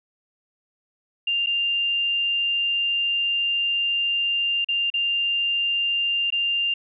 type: tone with dropouts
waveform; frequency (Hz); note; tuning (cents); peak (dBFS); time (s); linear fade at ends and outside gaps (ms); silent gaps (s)
sine; 2794; F7; 0; -20; 1.27-6.74; 5; 1.462-1.469 / 4.646-4.686 / 4.902-4.939 / 6.304-6.323
effects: none